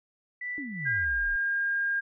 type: tone with tremolo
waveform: sine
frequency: 1975.5 Hz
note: B6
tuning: in tune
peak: -31 dBFS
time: 0.41-1.05 s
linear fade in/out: 5 ms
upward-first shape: sine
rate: 2.6 Hz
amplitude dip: 70%
type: exponential sweep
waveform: sine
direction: down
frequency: 307.2 to 32.6 Hz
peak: -35 dBFS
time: 0.58-1.36 s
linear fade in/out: 0 ms
type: tone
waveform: sine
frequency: 1613 Hz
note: G6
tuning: 49 cents sharp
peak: -25 dBFS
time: 0.85-2.01 s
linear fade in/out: 20 ms
effects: none